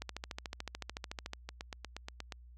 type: two click trains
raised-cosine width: 0.2 ms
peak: -22 / -24 dBFS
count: 19 / 8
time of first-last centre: 0.02-1.334 / 1.49-2.322 s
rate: 13.7 / 8.41 Hz
effects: added 60 Hz sine -52 dBFS peak until 2.57 s + AAC 48 kbps